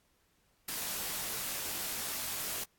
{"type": "noise with comb filter", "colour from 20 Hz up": "white", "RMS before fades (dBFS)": -37, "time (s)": [0.68, 2.64], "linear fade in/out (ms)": 5, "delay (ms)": 19, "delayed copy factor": -0.7, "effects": ["pink hiss -72 dBFS RMS until 2.78 s", "AAC 64 kbps"]}